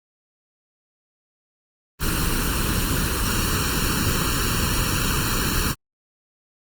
pink noise with comb filter, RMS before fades -22 dBFS, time 1.99-5.75 s, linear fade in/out 50 ms, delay 0.71 ms, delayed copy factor +0.95, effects Opus 24 kbps

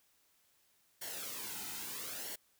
white noise with flanger, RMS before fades -43 dBFS, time 1.01-2.36 s, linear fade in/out 10 ms, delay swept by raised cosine 0.8 to 1.8 ms, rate 0.76 Hz, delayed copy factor -0.65, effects white hiss -72 dBFS RMS until 2.59 s

